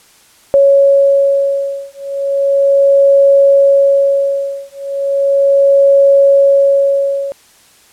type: beating tone pair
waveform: sine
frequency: 555 / 555.36 Hz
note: C#5 / C#5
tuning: +2 / +3 cents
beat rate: 0.36 Hz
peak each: -10 dBFS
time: 0.54-7.32 s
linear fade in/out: 0 ms
effects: white hiss -46 dBFS RMS until 7.92 s + low-pass 11000 Hz 12 dB/octave